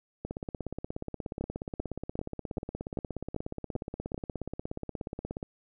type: two click trains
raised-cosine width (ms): 2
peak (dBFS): -22 / -19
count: 88 / 8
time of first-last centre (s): 0.25-5.429 / 1.41-4.144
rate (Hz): 16.8 / 2.56
effects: none